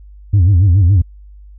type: tone with vibrato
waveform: sine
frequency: 93 Hz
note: F#2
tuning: 9 cents sharp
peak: -4 dBFS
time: 0.33-1.02 s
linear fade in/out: 10 ms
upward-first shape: sine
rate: 7.1 Hz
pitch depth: 180 cents each way
effects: tanh soft clip ceiling -5 dBFS + added 50 Hz sine -35 dBFS peak until 1.58 s